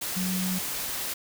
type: tone in noise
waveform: sine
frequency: 185 Hz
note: F#3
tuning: in tune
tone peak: -27 dBFS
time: 0.16-0.59 s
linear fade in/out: 10 ms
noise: white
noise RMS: -32 dBFS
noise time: 0.01-1.14 s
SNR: +2 dB
effects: none